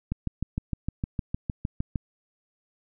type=click train; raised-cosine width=5 ms; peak=-15 dBFS; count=13; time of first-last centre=0.12-1.958 s; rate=6.53 Hz; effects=none